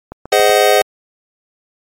clicks, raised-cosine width 1 ms, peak -15 dBFS, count 5, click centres 0.12 / 0.256 / 0.397 / 0.496 / 0.815 s
square chord, Ab dominant seventh, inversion none, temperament just, 415.3 / 519.1 / 623 / 747.5 Hz, Ab4 / C5 / Eb5 / Gb5, 0 / -14 / +2 / +17 cents, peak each -15 dBFS, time 0.32-0.82 s, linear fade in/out 5 ms
effects MP3 64 kbps

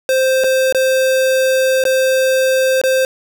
square tone with dropouts, 523.3 Hz, C5, in tune, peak -12 dBFS, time 0.09-3.05 s, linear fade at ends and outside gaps 1 ms, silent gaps 0.438-0.442 / 0.725-0.747 / 1.839-1.852 / 2.815-2.837 s, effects none

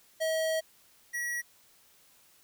square tone pair in turn, 640 / 1922.3 Hz, D#5 / B6, +49 / -47 cents, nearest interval octave + perfect fifth, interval 1904 cents, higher second, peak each -28 / -32 dBFS, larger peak first, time 0.2-0.61 / 1.13-1.42 s, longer first, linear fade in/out 20 ms, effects white hiss -62 dBFS RMS until 2.43 s

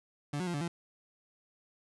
30% pulse tone with pitch steps, 145 / 182.4 / 173.9 / 144.3 / 170.6 Hz, D3 / F#3 / F3 / D3 / F3, -22 / -24 / -7 / -30 / -40 cents, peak -30 dBFS, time 0.33-0.68 s, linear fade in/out 5 ms, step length 70 ms, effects resampled to 24000 Hz

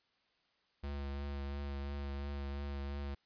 square tone with vibrato, 70.4 Hz, C#2, 27 cents sharp, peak -39 dBFS, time 0.83-3.15 s, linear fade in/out 10 ms, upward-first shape triangle, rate 2.9 Hz, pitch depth 24 cents each way, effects white hiss -75 dBFS RMS until 3.25 s + resampled to 11025 Hz

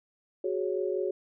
sine chord, F# suspended second, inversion none, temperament equal, 370 / 415.3 / 554.4 Hz, F#4 / G#4 / C#5, 0 / 0 / 0 cents, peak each -30 / -32 / -34 dBFS, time 0.44-1.11 s, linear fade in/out 5 ms, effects none

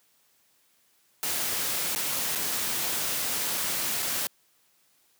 white noise with dropouts, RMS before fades -29 dBFS, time 1.23-4.27 s, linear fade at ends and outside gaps 0 ms, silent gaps 1.95-1.96 / 2.351-2.357 / 3.575-3.578 / 4.022-4.026 s, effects white hiss -66 dBFS RMS until 5.19 s + high-pass 100 Hz 12 dB/octave

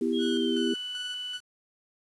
sine chord, E minor, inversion second, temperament just, 247.2 / 329.6 / 395.6 Hz, B3 / E4 / G4, +2 / 0 / +16 cents, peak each -28 / -29 / -29 dBFS, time 0.01-0.74 s, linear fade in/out 5 ms
sine tone with pitch glide, 3269 to 2980 Hz, G#7 to F#7, -28 to +12 cents, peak -33 dBFS, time 0.12-1.4 s, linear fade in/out 50 ms, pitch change -160 cents, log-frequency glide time 0.24-0.7 s
sawtooth tone with tremolo, 1480 Hz, F#6, in tune, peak -35 dBFS, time 0.18-1.41 s, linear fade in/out 50 ms, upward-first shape square, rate 2.6 Hz, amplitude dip 65%
effects resampled to 24000 Hz + 9-bit

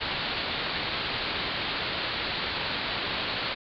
white low-pass noise, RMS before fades -31 dBFS, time 0-3.55 s, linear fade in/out 20 ms, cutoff 4500 Hz, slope 96 dB/octave, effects none

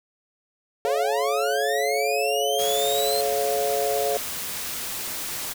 sine chord, A augmented, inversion none, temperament equal with one note detuned, 430.2 / 554.4 / 698.5 Hz, A4 / C#5 / E#5, -39 / 0 / 0 cents, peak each -26 dBFS, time 0.85-4.17 s, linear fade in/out 0 ms
sawtooth linear sweep, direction up, 439.1 to 4203 Hz, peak -24 dBFS, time 0.85-3.21 s, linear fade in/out 2 ms
white noise, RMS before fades -31 dBFS, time 2.58-5.54 s, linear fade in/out 20 ms
effects none

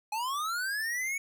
square linear sweep, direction up, 832 to 2243 Hz, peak -31 dBFS, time 0.12-1.18 s, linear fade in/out 5 ms, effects none

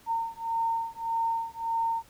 sine beating tone pair, 913 / 914.7 Hz, A#5 / A#5, -36 / -33 cents, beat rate 1.7 Hz, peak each -30 dBFS, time 0.06-2.03 s, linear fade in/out 50 ms, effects pink hiss -57 dBFS RMS until 2.09 s

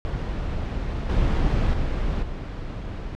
brown noise with level steps, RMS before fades -27 / -21 / -25 / -31 dBFS, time 0.05-3.15 s, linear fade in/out 0 ms, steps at 1.09 / 1.73 / 2.22 s, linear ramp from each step 10 ms, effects low-pass 4000 Hz 12 dB/octave

